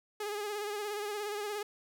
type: tone with vibrato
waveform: sawtooth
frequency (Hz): 415.3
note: G#4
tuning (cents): 0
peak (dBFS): -31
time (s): 0.2-1.63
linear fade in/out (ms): 5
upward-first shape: sine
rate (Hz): 17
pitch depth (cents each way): 46
effects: none